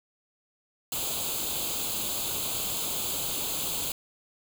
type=noise with comb filter; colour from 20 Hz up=white; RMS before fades=-31 dBFS; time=0.92-3.92 s; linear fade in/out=2 ms; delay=0.27 ms; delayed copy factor=+0.8; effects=none